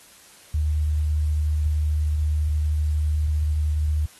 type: tone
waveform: sine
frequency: 76 Hz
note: D#2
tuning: 40 cents flat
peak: -19 dBFS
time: 0.54-4.06 s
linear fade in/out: 5 ms
effects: white hiss -50 dBFS RMS until 4.19 s + AAC 32 kbps